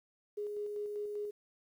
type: tone with tremolo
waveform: sine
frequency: 415.3 Hz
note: G#4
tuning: in tune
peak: -35 dBFS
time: 0.37-1.31 s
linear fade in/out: 10 ms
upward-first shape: square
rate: 5.1 Hz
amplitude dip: 25%
effects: 11-bit